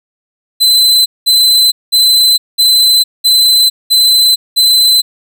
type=tone bursts; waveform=40% pulse; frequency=4043 Hz; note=B7; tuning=40 cents sharp; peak=-4 dBFS; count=7; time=0.6-5.02 s; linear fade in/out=20 ms; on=460 ms; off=200 ms; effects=none